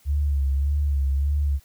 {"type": "tone with vibrato", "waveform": "sine", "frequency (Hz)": 70.5, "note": "C#2", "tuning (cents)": 30, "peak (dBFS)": -19, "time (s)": [0.05, 1.6], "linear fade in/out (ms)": 50, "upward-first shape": "sine", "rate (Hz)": 1.7, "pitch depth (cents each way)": 59, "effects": ["white hiss -58 dBFS RMS until 1.64 s"]}